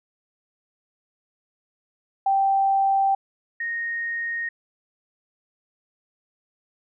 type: tone pair in turn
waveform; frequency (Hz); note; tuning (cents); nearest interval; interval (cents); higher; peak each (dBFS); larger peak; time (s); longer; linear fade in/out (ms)
sine; 782 / 1859.9; G5 / A#6; -4 / -4; octave + minor third; 1500; second; -17 / -25; first; 2.26-3.15 / 3.6-4.49; neither; 5
effects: none